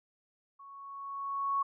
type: tone with level ramp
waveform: sine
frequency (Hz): 1108.7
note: C#6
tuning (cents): 0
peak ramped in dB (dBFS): -49 to -26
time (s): 0.59-1.63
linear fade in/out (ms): 10
effects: none